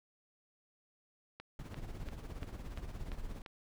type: click train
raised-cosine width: 0.3 ms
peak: -31 dBFS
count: 7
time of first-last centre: 1.4-3.462 s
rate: 2.91 Hz
type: noise with tremolo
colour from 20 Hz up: brown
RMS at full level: -41 dBFS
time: 1.59-3.42 s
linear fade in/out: 2 ms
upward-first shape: sine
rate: 17 Hz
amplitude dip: 60%
effects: none